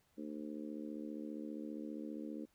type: harmonic tone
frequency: 75 Hz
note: D2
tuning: 37 cents sharp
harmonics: 3 / 4 / 5 / 6 / 7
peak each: -46 / -45 / -53 / -54 / -54 dBFS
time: 0.17-2.46 s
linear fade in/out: 20 ms
effects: pink hiss -75 dBFS RMS until 2.54 s